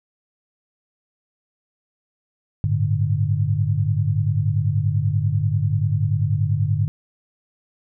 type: chord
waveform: sine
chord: G suspended second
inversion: none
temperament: equal with one note detuned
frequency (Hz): 99.71 / 110 / 146.83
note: G2 / A2 / D3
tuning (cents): +30 / 0 / 0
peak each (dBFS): -21 / -22 / -22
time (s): 2.64-6.88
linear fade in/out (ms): 0
effects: none